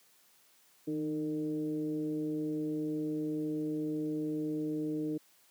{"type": "tone with frequency modulation", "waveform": "sine", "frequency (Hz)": 307, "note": "D#4", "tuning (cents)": -23, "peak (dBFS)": -31, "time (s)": [0.87, 5.18], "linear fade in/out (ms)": 10, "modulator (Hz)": 149, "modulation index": 0.78, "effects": ["white hiss -65 dBFS RMS until 5.5 s", "high-pass 150 Hz 12 dB/octave"]}